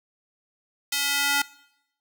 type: tone with high-pass filter sweep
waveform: square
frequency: 283.8 Hz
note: C#4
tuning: 41 cents sharp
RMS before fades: -24 dBFS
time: 0.92-1.42 s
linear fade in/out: 5 ms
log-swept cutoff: 3000 to 1300 Hz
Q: 0.9
effects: noise-tail reverb RT60 0.8 s tail -22 dB re dry